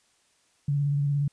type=tone with vibrato; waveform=sine; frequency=143 Hz; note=D3; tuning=46 cents flat; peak=-22 dBFS; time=0.68-1.28 s; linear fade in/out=5 ms; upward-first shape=square; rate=17 Hz; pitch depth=24 cents each way; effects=white hiss -66 dBFS RMS until 1.32 s + resampled to 22050 Hz